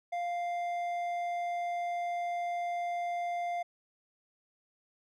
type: tone with hard clipping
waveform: sine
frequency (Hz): 698.5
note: F5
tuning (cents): 0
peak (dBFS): -33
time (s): 0.12-3.63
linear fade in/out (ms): 10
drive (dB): 6
effects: none